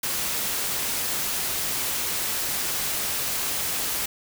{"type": "noise", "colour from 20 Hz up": "white", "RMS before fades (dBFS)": -27, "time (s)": [0.03, 4.06], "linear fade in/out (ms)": 5, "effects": []}